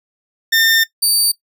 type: tone pair in turn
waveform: 20% pulse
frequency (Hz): 1808 / 4613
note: A6 / D8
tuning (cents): +47 / -32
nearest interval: octave + major third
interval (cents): 1621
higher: second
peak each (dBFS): -6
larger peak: neither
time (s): 0.52-0.84 / 1.02-1.32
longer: first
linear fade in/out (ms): 10
effects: noise-tail reverb RT60 0.1 s tail -17 dB re dry